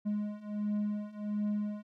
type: beating tone pair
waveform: triangle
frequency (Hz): 207.7 / 209.1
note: G#3 / G#3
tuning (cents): 0 / +12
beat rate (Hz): 1.4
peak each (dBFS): -34 / -32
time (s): 0.05-1.83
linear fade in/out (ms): 20
effects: none